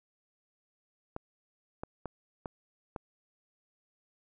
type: clicks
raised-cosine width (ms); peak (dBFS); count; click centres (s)
1; -23; 5; 1.164 / 1.835 / 2.057 / 2.458 / 2.962
effects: none